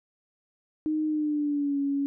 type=tone with pitch glide; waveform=sine; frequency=309 to 280.1 Hz; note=D#4 to C#4; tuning=-12 to +18 cents; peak=-24 dBFS; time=0.86-2.06 s; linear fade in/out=0 ms; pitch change=-170 cents; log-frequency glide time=1.06-1.79 s; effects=none